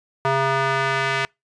square tone with band-pass filter sweep, 135.2 Hz, C#3, 43 cents flat, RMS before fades -21 dBFS, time 0.25-1.25 s, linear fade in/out 0 ms, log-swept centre 1000 to 2000 Hz, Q 1.3, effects noise-tail reverb RT60 0.2 s tail -26 dB re dry + resampled to 22050 Hz

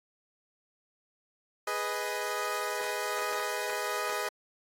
15% pulse chord, G# minor, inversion none, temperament equal, 415.3 / 493.9 / 622.3 Hz, G#4 / B4 / D#5, 0 / 0 / 0 cents, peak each -29 dBFS, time 1.67-4.29 s, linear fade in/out 5 ms, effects AAC 48 kbps

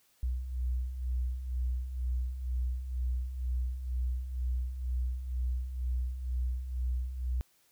sine beating tone pair, 60.7 / 62.8 Hz, B1 / B1, -29 / +30 cents, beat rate 2.1 Hz, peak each -38 / -31 dBFS, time 0.23-7.41 s, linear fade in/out 0 ms, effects white hiss -68 dBFS RMS until 7.71 s

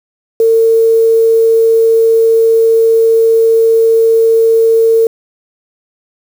sine tone with quantisation, 452.5 Hz, A4, 48 cents sharp, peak -5 dBFS, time 0.4-5.07 s, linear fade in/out 2 ms, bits 5, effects none

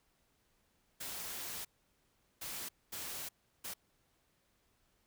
white noise bursts at uneven times, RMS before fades -43 dBFS, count 4, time 1-1.65 / 2.41-2.69 / 2.92-3.29 / 3.64-3.74 s, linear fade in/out 10 ms, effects pink hiss -75 dBFS RMS until 5.06 s

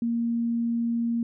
sine tone, 233.4 Hz, A#3, 2 cents sharp, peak -23 dBFS, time 0.02-1.23 s, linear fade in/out 2 ms, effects none

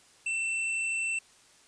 square tone, 2682 Hz, E7, 29 cents sharp, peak -29 dBFS, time 0.26-1.19 s, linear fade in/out 5 ms, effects white hiss -59 dBFS RMS until 1.67 s + resampled to 22050 Hz

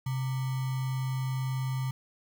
sine tone with sample-and-hold, 130.81 Hz, C3, in tune, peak -28 dBFS, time 0.06-1.91 s, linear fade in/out 5 ms, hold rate 1050 Hz, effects none

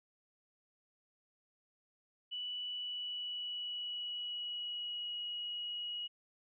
sine tone with pitch glide, 2960 to 2904 Hz, F#7 to F#7, 0 to -33 cents, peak -38 dBFS, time 2.31-6.08 s, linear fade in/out 20 ms, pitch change -33 cents, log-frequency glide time 2.67-5.18 s, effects none

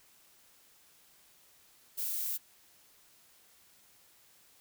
violet noise, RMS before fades -35 dBFS, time 1.97-2.38 s, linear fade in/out 20 ms, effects white hiss -63 dBFS RMS until 4.6 s

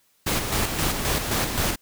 pink noise with tremolo, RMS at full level -23 dBFS, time 0.26-1.76 s, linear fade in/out 10 ms, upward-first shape square, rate 3.8 Hz, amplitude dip 45%, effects white hiss -64 dBFS RMS until 1.81 s

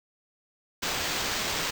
violet noise with sample-and-hold, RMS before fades -30 dBFS, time 0.82-1.71 s, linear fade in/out 10 ms, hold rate 11025 Hz, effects none

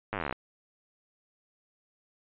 slowing click train, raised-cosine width 0.5 ms, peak -17 dBFS, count 17, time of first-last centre 0.13-0.326 s, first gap 9 ms, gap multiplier 1.04, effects resampled to 8000 Hz

